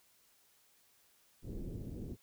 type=low-pass noise; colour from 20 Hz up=pink; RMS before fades=-43 dBFS; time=1.42-2.17 s; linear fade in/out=50 ms; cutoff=390 Hz; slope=24 dB/octave; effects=white hiss -69 dBFS RMS until 2.22 s